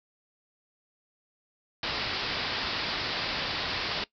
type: low-pass noise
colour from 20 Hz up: white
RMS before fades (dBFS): -32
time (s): 1.83-4.04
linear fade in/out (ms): 2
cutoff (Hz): 5100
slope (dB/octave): 96
effects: noise-tail reverb RT60 0.1 s tail -19 dB re dry